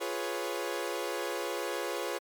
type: chord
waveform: sawtooth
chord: C# dominant seventh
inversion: first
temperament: equal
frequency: 349.2 / 415.3 / 493.9 / 554.4 Hz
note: E#4 / G#4 / B4 / C#5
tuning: 0 / 0 / 0 / 0 cents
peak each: -34 dBFS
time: 0-2.19 s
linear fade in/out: 20 ms
effects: MP3 96 kbps